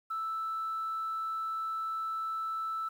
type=tone; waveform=sine; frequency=1318.5 Hz; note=E6; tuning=in tune; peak=-31 dBFS; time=0.1-2.89 s; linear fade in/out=10 ms; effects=tanh soft clip ceiling -28 dBFS + 10-bit